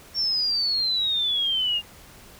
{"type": "exponential sweep", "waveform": "sine", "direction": "down", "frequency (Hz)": [5510, 2794], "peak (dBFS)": -21, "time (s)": [0.14, 1.82], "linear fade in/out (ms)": 50, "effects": ["pink hiss -48 dBFS RMS until 2.39 s"]}